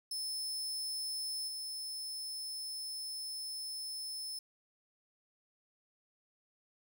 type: tone with level steps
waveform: sawtooth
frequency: 5250 Hz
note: E8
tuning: 8 cents flat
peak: -34 / -37 dBFS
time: 0.11-4.39 s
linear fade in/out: 5 ms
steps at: 1.47 s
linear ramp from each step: 20 ms
effects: none